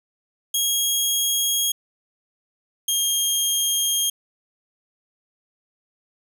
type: tone pair in turn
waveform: 15% pulse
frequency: 3279 / 3228 Hz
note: G#7 / G#7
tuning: -23 / -50 cents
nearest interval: unison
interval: 27 cents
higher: first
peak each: -12 dBFS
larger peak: neither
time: 0.54-1.72 / 2.88-4.1 s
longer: second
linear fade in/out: 5 ms
effects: none